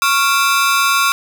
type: ring-modulated tone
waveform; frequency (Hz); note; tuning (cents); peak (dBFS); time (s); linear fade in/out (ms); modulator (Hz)
sawtooth; 1247; D#6; +3; -5; 0.02-1.12; 0; 141
effects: none